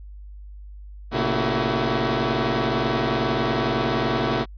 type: tone cluster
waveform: 15% pulse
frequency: 118.5 / 138.5 / 226.1 / 328 / 378.8 Hz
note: A#2 / C#3 / A3 / E4 / F#4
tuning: +29 / -1 / +47 / -9 / +41 cents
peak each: -21 dBFS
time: 1.11-4.46 s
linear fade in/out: 50 ms
effects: added 50 Hz sine -37 dBFS peak until 4.57 s + resampled to 11025 Hz